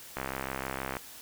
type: click train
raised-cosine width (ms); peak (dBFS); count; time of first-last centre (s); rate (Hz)
0.5; -18; 54; 0.17-0.968; 66.4
effects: white hiss -48 dBFS RMS until 1.21 s